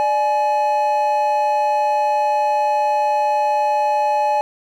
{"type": "tone pair together", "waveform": "triangle", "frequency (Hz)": [593, 844.2], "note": ["D5", "G#5"], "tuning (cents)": [17, 28], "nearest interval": "tritone", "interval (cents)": 611, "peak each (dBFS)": [-19, -14], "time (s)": [0, 4.41], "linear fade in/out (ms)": 0, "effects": []}